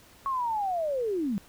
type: linear sweep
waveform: sine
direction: down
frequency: 1108.7 to 183.9 Hz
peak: -26 dBFS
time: 0.26-1.38 s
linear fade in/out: 0 ms
effects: pink hiss -55 dBFS RMS until 1.48 s